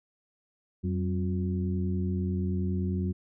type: harmonic tone with a mistuned harmonic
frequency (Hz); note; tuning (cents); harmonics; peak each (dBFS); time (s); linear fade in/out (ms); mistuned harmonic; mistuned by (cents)
89.5; F2; +43; 1 / 2 / 3 / 4; -29 / -30 / -40 / -38; 0.83-3.13; 20; 2; +86
effects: none